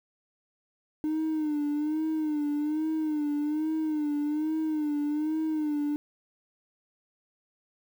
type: tone with vibrato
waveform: triangle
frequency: 304.1 Hz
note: D#4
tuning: 40 cents flat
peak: -23 dBFS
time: 1.04-5.96 s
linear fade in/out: 0 ms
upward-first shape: sine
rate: 1.2 Hz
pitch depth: 69 cents each way
effects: tanh soft clip ceiling -21 dBFS + 9-bit